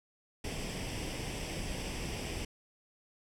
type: noise with comb filter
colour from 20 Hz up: pink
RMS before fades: -38 dBFS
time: 0.44-2.45 s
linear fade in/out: 5 ms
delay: 0.37 ms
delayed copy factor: +0.65
effects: low-pass 9000 Hz 12 dB/octave